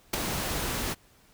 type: noise with ADSR envelope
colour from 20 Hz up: pink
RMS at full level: -23 dBFS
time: 0.13-0.95 s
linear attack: 9 ms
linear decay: 9 ms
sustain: -8 dB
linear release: 29 ms
effects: pink hiss -60 dBFS RMS until 1.33 s